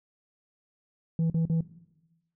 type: tone bursts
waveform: sine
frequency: 163.8 Hz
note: E3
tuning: 11 cents flat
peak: -20 dBFS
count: 3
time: 1.19-1.608 s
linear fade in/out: 2 ms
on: 110 ms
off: 44 ms
effects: noise-tail reverb RT60 1.0 s tail -18 dB re dry + tanh soft clip ceiling -22 dBFS